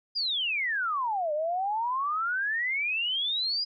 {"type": "exponential two-way sweep", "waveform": "sine", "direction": "down then up", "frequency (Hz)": [4978, 587.3, 4978], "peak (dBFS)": -26, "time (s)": [0.15, 3.65], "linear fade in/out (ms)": 20, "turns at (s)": 1.33, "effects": []}